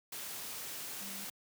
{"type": "tone in noise", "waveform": "sine", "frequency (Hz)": 196.8, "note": "G3", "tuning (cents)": 7, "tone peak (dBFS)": -50, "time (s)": [1.01, 1.25], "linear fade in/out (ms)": 5, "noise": "white", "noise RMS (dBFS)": -43, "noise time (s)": [0.12, 1.3], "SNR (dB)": -10, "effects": ["high-pass 100 Hz 12 dB/octave"]}